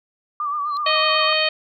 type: tone with vibrato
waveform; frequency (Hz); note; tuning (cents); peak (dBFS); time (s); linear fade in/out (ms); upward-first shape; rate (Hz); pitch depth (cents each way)
sine; 1174.7; D6; 0; -21; 0.4-1.33; 2; sine; 8; 59
type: tone with exponential growth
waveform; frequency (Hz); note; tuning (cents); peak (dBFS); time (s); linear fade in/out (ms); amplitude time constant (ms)
sine; 4144; C8; -17; -29; 0.65-0.77; 0; 26
type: harmonic tone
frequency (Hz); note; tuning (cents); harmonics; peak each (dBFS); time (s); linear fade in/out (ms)
623; D#5; +2; 1 / 2 / 3 / 4 / 5 / 6 / 7; -23 / -28 / -26 / -23 / -23 / -28 / -24; 0.86-1.49; 5
effects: none